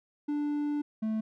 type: tone pair in turn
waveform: triangle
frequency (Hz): 293.7 / 218.8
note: D4 / A3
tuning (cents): 0 / -9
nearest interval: perfect fourth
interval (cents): 509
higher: first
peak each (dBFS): -26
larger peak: neither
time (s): 0.28-0.82 / 1.02-1.21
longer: first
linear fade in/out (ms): 10
effects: none